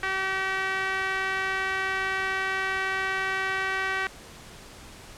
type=tone with band-pass filter; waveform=sawtooth; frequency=382.5 Hz; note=G4; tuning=42 cents flat; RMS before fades=-28 dBFS; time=0.03-4.07 s; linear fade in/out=2 ms; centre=1800 Hz; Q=2.4; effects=pink hiss -46 dBFS RMS until 5.17 s + low-pass 10000 Hz 12 dB/octave